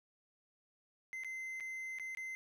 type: tone with dropouts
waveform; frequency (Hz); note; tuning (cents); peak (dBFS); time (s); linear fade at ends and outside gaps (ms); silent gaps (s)
triangle; 2067; C7; -22; -39; 1.13-2.35; 0; 1.236-1.246 / 1.6-1.606 / 1.986-1.997 / 2.149-2.172
effects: none